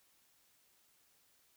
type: silence
effects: white hiss -71 dBFS RMS until 1.56 s